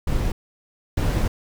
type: noise bursts at uneven times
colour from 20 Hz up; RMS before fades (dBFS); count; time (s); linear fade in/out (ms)
brown; -21; 2; 0.07-0.32 / 0.97-1.28; 5
effects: none